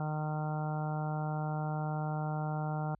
harmonic tone, 153.2 Hz, D#3, 27 cents flat, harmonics 1 / 2 / 3 / 4 / 5 / 6 / 7 / 8 / 9, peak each -33 / -46 / -48 / -44 / -40 / -46 / -51 / -52 / -47 dBFS, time 0-2.95 s, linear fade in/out 2 ms, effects added 50 Hz sine -67 dBFS peak until 2.99 s

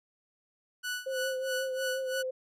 sawtooth tone with tremolo, 1480 Hz, F#6, in tune, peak -28 dBFS, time 0.83-2.23 s, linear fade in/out 20 ms, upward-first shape sine, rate 3.1 Hz, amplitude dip 90%
sine tone with vibrato, 523.3 Hz, C5, in tune, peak -31 dBFS, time 1.06-2.31 s, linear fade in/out 10 ms, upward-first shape triangle, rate 5.6 Hz, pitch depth 35 cents each way
effects resampled to 32000 Hz

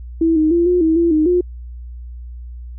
sine tone with pitch steps, 328 / 311.1 / 342.1 / 357.3 / 321.3 / 338.6 / 309 / 356.3 Hz, E4 / D#4 / F4 / F4 / E4 / E4 / D#4 / F4, -9 / 0 / -36 / +40 / -44 / +46 / -12 / +35 cents, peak -11 dBFS, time 0.21-1.41 s, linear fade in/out 5 ms, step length 150 ms, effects added 60 Hz sine -29 dBFS peak until 2.78 s

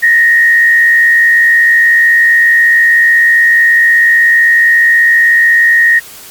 sine tone with frequency modulation, 1864.7 Hz, A#6, in tune, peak -4 dBFS, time 0.02-6 s, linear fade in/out 20 ms, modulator 76.2 Hz, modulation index 0.59, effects white hiss -32 dBFS RMS until 6.3 s + Opus 48 kbps

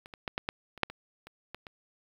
clicks, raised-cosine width 0.3 ms, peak -30 / -28 / -17 / -15 / -14 / -29 / -8 / -26 / -30 / -23 / -28 dBFS, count 11, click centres 0.059 / 0.138 / 0.278 / 0.379 / 0.489 / 0.777 / 0.833 / 0.9 / 1.27 / 1.546 / 1.668 s, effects low-pass 5000 Hz 12 dB/octave + 8-bit

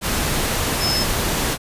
sine tone in noise, 5200 Hz, E8, 24 cents flat, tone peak -20 dBFS, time 0.79-1.06 s, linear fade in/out 50 ms, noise pink, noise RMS -21 dBFS, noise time 0.01-1.58 s, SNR -2 dB, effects resampled to 32000 Hz

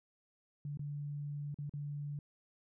sine tone with dropouts, 145.2 Hz, D3, 19 cents flat, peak -38 dBFS, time 0.65-2.19 s, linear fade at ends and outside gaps 2 ms, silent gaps 0.773-0.793 / 1.544-1.587 / 1.695-1.737 s, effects none

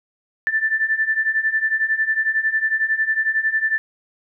sine beating tone pair, 1760 / 1771 Hz, A6 / A6, 0 / +11 cents, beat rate 11 Hz, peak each -22 / -19 dBFS, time 0.47-3.78 s, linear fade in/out 0 ms, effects none

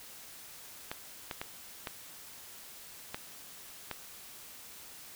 clicks, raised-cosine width 0.3 ms, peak -20 dBFS, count 6, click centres 0.915 / 1.312 / 1.415 / 1.872 / 3.145 / 3.913 s, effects white hiss -50 dBFS RMS until 5.15 s

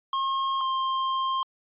square tone pair in turn, 1075 / 1057.8 Hz, C6 / C6, +47 / +19 cents, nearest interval unison, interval 28 cents, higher first, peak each -25 dBFS, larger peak neither, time 0.13-0.61 / 0.61-1.43 s, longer second, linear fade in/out 2 ms, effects resampled to 8000 Hz

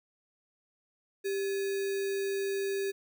sine tone with sample-and-hold, 393.3 Hz, G4, 6 cents sharp, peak -29 dBFS, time 1.24-2.92 s, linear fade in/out 20 ms, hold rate 2100 Hz, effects none

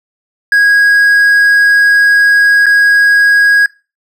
triangle tone with dropouts, 1648 Hz, G#6, 14 cents flat, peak -3 dBFS, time 0.52-3.66 s, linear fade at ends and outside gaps 2 ms, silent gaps 2.659-2.665 s, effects noise-tail reverb RT60 0.3 s tail -22 dB re dry

